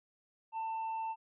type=tone; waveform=triangle; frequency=893 Hz; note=A5; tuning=25 cents sharp; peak=-33 dBFS; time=0.52-1.16 s; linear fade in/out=50 ms; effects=resampled to 8000 Hz